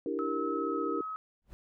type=chord; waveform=sine; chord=E half-diminished seventh; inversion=third; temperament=equal; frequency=293.7 / 329.6 / 392 / 466.2 Hz; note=D4 / E4 / G4 / Bb4; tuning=0 / 0 / 0 / 0 cents; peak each=-36 dBFS; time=0.06-1.01 s; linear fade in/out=2 ms
type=tone with pitch glide; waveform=sine; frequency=1292 to 1277.2 Hz; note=E6 to D#6; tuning=-35 to +45 cents; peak=-35 dBFS; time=0.19-1.16 s; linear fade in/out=0 ms; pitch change=-20 cents; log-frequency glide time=0.52-0.89 s
type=noise with exponential growth; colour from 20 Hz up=brown; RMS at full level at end=-45 dBFS; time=1.42-1.53 s; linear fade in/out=0 ms; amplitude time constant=23 ms
effects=none